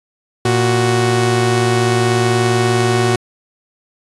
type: tone pair together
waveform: sawtooth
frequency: 116.54 / 370 Hz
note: A#2 / F#4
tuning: 0 / 0 cents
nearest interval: octave + minor sixth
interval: 2000 cents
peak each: -11 dBFS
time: 0.45-3.16 s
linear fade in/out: 5 ms
effects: resampled to 24000 Hz